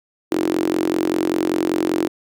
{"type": "tone with high-pass filter", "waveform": "sawtooth", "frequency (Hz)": 45.14, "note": "F#1", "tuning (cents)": -42, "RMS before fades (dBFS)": -20, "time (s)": [0.31, 2.08], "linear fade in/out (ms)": 10, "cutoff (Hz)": 330, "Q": 7.5, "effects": []}